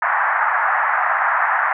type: band-pass noise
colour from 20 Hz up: white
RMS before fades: -18 dBFS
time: 0.02-1.73 s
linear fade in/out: 2 ms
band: 720 to 1800 Hz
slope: 48 dB/octave
effects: none

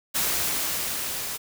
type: noise with level ramp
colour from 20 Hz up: white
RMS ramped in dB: -24 to -32 dBFS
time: 0.14-1.38 s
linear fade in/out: 20 ms
effects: none

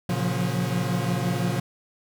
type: chord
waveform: 40% pulse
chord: Gb major seventh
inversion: first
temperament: equal with one note detuned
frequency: 116.54 / 138.59 / 174.61 / 180.46 Hz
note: Bb2 / Db3 / F3 / Gb3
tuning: 0 / 0 / 0 / -43 cents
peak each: -28 dBFS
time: 0.09-1.6 s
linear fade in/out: 5 ms
effects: none

